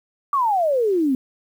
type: exponential sweep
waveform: sine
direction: down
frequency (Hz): 1174.7 to 250.8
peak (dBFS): -16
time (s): 0.33-1.15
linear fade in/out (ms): 2
effects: 8-bit

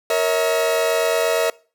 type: chord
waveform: 40% pulse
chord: A# diminished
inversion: none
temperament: equal with one note detuned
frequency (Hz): 466.2 / 554.4 / 643.5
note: A#4 / C#5 / E5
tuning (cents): 0 / 0 / -42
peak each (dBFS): -20 / -24 / -19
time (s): 0.1-1.5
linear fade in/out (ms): 2
effects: noise-tail reverb RT60 0.4 s tail -23 dB re dry

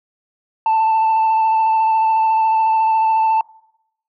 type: tone with vibrato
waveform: sine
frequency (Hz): 885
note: A5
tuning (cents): +10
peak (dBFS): -10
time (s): 0.66-3.41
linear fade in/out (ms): 2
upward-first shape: square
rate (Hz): 14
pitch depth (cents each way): 13
effects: noise-tail reverb RT60 0.8 s tail -24 dB re dry + tanh soft clip ceiling -11 dBFS

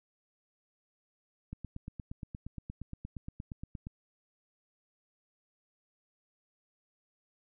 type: click train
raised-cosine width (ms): 5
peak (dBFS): -28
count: 21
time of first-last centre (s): 1.53-3.869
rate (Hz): 8.55
effects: none

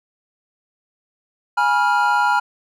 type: chord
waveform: triangle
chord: F diminished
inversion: first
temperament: equal with one note detuned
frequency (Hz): 830.6 / 971.4 / 1396.9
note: Ab5 / Cb6 / F6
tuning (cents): 0 / -29 / 0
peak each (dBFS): -17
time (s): 1.57-2.4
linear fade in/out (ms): 10
effects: none

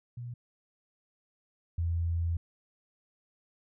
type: tone pair in turn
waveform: sine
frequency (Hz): 120.8 / 84.29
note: B2 / E2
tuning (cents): -38 / +39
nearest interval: tritone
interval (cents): 623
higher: first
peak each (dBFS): -37 / -27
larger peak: second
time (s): 0.17-0.34 / 1.78-2.37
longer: second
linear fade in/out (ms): 5
effects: none

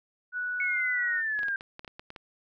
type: tone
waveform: sine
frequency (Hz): 1475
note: F#6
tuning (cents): -6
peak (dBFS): -29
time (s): 0.32-1.23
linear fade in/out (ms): 50
type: linear sweep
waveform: sine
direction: down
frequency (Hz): 2217 to 1575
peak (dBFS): -27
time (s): 0.6-1.56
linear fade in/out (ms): 2
type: clicks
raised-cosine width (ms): 0.3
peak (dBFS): -26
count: 10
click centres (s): 1.391 / 1.432 / 1.484 / 1.609 / 1.794 / 1.847 / 1.878 / 1.995 / 2.104 / 2.162
effects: none

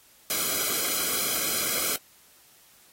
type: noise with comb filter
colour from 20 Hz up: white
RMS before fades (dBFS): -27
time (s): 0.3-1.96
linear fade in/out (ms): 0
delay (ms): 1.1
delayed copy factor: -0.9
effects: white hiss -57 dBFS RMS until 2.92 s + AAC 48 kbps

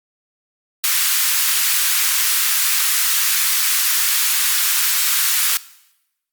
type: high-pass noise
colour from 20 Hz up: white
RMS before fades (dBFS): -17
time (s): 0.84-5.57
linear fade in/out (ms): 0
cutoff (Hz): 1200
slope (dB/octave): 24
effects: noise-tail reverb RT60 0.9 s tail -19 dB re dry + Opus 48 kbps

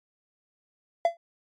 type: tone with exponential decay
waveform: triangle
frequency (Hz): 679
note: F5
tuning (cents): -49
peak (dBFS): -13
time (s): 1.05-1.17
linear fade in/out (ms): 2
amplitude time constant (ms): 24
effects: MP3 48 kbps

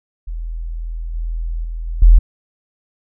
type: tone with level steps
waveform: sine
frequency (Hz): 41.2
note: E1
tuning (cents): 0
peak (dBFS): -22 / -19 / -22 / -20 / -3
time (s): 0.27-2.19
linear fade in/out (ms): 10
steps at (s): 1.14 / 1.64 / 1.87 / 2.02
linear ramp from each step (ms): 5
effects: none

